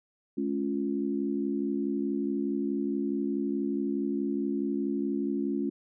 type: chord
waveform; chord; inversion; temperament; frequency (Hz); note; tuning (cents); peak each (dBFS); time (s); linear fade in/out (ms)
sine; Db major; second; equal with one note detuned; 212.5 / 277.2 / 349.2; Ab3 / Db4 / F4; +40 / 0 / 0; -32 / -30 / -33; 0.37-5.7; 10
effects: none